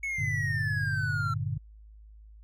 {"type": "exponential sweep", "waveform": "triangle", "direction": "down", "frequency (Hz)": [2217, 1339], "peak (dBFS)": -28, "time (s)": [0.03, 1.34], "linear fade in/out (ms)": 5}
{"type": "chord", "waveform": "sine", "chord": "G minor", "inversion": "none", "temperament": "equal", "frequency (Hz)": [98, 116.54, 146.83], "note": ["G2", "Bb2", "D3"], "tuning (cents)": [0, 0, 0], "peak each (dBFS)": -33, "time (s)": [0.18, 1.58], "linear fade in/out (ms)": 10}
{"effects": ["added 53 Hz sine -48 dBFS peak until 2.43 s"]}